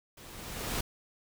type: noise with level ramp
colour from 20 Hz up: pink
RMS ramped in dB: -51 to -32 dBFS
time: 0.17-0.81 s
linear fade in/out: 5 ms
effects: none